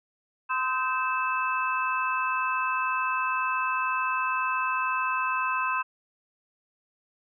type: tone cluster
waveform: sine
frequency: 1029 / 1271 / 1558 / 2627 Hz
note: C6 / D#6 / G6 / E7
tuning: -29 / +36 / -11 / -7 cents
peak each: -27 / -32 / -32 / -32 dBFS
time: 0.49-5.83 s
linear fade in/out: 20 ms
effects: none